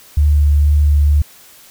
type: tone with vibrato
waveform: sine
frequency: 73.42 Hz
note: D2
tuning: in tune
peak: -8 dBFS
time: 0.17-1.22 s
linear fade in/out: 5 ms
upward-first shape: sine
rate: 2.1 Hz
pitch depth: 13 cents each way
effects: white hiss -43 dBFS RMS until 1.7 s